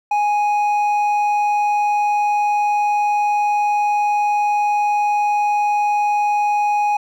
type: tone with hard clipping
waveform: sine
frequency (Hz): 830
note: G#5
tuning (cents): -1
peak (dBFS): -16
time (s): 0.11-6.97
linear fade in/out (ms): 5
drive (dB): 5
effects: none